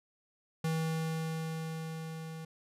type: tone with level ramp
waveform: square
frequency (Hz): 160.9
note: E3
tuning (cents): -42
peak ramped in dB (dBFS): -30 to -42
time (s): 0.64-2.45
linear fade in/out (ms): 5
effects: resampled to 32000 Hz